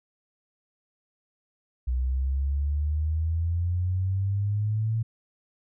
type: exponential sweep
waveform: sine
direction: up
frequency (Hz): 61.74 to 113.7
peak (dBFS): -23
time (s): 1.87-5.03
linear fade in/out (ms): 10
effects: none